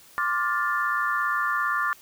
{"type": "chord", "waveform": "sine", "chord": "D minor seventh", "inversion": "third", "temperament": "just", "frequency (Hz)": [1057.2, 1174.7, 1409.6, 1762], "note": ["C6", "D6", "F6", "A6"], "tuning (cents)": [18, 0, 16, 2], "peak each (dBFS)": [-32, -26, -28, -28], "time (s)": [0.18, 1.93], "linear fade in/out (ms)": 0, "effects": ["white hiss -52 dBFS RMS until 2.01 s"]}